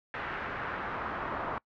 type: noise with band-pass filter sweep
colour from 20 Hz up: brown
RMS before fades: -36 dBFS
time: 0.14-1.58 s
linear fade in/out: 0 ms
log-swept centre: 1700 to 1100 Hz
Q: 1.7
effects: noise-tail reverb RT60 0.1 s tail -25 dB re dry + low-pass 3000 Hz 12 dB/octave